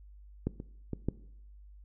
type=clicks; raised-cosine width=3 ms; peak=-17 / -27 / -21 / -16 dBFS; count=4; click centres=0.47 / 0.601 / 0.933 / 1.086 s; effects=noise-tail reverb RT60 0.7 s tail -19 dB re dry + added 50 Hz sine -50 dBFS peak until 1.84 s